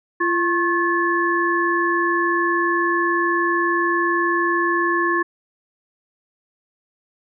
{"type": "tone cluster", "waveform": "sine", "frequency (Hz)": [342.9, 1084, 1731], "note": ["F4", "C#6", "A6"], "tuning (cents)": [-32, -39, -29], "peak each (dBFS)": -21, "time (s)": [0.2, 5.23], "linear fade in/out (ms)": 10, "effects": []}